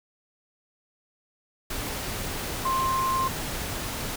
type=tone in noise; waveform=sine; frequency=1054 Hz; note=C6; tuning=12 cents sharp; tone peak=-23 dBFS; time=2.65-3.28 s; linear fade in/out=5 ms; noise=pink; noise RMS=-32 dBFS; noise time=1.7-4.16 s; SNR=+6 dB; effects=none